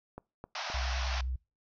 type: click train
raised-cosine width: 1 ms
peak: -28 dBFS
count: 3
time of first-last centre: 0.18-0.701 s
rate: 3.84 Hz
type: band-pass noise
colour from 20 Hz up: pink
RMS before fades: -38 dBFS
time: 0.55-1.21 s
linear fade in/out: 2 ms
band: 610 to 6000 Hz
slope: 96 dB/octave
type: tone with vibrato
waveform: sine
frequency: 63.7 Hz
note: C2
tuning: 46 cents flat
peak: -31 dBFS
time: 0.74-1.36 s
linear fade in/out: 5 ms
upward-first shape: square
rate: 9.6 Hz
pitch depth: 25 cents each way
effects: noise-tail reverb RT60 0.3 s tail -25 dB re dry